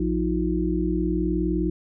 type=harmonic tone with a mistuned harmonic; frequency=59 Hz; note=A#1; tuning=22 cents sharp; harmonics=1 / 3 / 5 / 6; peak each=-27 / -27 / -25 / -28 dBFS; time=0-1.7 s; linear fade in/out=5 ms; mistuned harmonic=5; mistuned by=+110 cents; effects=none